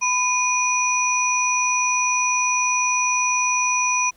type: tone cluster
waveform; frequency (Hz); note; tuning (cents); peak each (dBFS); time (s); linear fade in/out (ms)
sine; 1000 / 2458 / 5880; B5 / D#7 / F#8; +21 / -22 / -12; -22; 0.01-4.11; 20
effects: pink hiss -58 dBFS RMS until 4.16 s